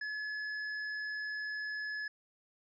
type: tone with tanh clipping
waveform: triangle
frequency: 1707 Hz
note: G#6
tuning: 47 cents sharp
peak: -38 dBFS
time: 0.01-2.08 s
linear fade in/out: 5 ms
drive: 14 dB
effects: resampled to 16000 Hz